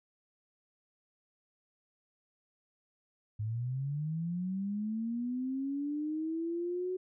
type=linear sweep; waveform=sine; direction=up; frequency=103.83 to 372 Hz; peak=-32 dBFS; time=3.39-6.97 s; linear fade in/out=10 ms; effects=none